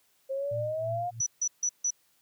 sine exponential sweep, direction up, 531 to 719 Hz, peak -29 dBFS, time 0.29-1.11 s, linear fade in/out 20 ms
sine tone with tremolo, 114.9 Hz, A#2, 25 cents flat, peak -32 dBFS, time 0.51-1.21 s, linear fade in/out 5 ms, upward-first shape triangle, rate 3 Hz, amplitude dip 100%
sine tone bursts, 5920 Hz, F#8, in tune, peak -25 dBFS, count 4, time 1.2-1.906 s, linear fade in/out 5 ms, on 64 ms, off 150 ms
effects white hiss -68 dBFS RMS until 2.21 s + high-pass 60 Hz 12 dB/octave

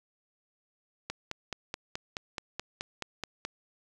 click train, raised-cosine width 0.2 ms, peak -17 dBFS, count 12, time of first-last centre 1.1-3.45 s, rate 4.68 Hz, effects none

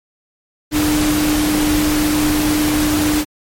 sine tone in noise, 301.5 Hz, D4, 46 cents sharp, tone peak -14 dBFS, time 0.71-3.25 s, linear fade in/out 50 ms, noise pink, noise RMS -20 dBFS, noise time 0.71-3.25 s, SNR +3 dB, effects MP3 64 kbps

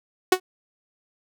sawtooth tone with exponential decay, 370 Hz, F#4, in tune, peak -7 dBFS, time 0.32-0.4 s, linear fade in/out 5 ms, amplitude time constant 16 ms, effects none

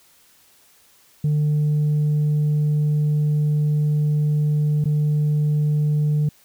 sine tone with dropouts, 150 Hz, D3, 37 cents sharp, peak -14 dBFS, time 1.24-6.29 s, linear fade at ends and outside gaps 5 ms, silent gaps 4.842-4.855 s, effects tanh soft clip ceiling -15 dBFS + white hiss -55 dBFS RMS until 6.44 s

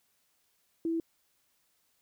sine tone, 329.6 Hz, E4, in tune, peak -28 dBFS, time 0.85-1 s, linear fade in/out 2 ms, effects white hiss -73 dBFS RMS until 2.01 s

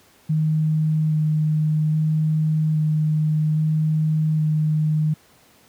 sine tone with vibrato, 155 Hz, D#3, 6 cents flat, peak -16 dBFS, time 0.29-5.14 s, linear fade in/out 10 ms, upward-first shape square, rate 0.61 Hz, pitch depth 9 cents each way, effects pink hiss -54 dBFS RMS until 5.68 s + high-pass 100 Hz 12 dB/octave

